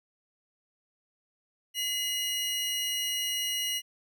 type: tone pair together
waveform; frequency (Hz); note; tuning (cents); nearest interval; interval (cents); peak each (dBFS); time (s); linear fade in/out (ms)
sawtooth; 2037 / 2881; C7 / F#7; -47 / -47; tritone; 600; -35 / -26; 1.74-3.82; 50
effects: none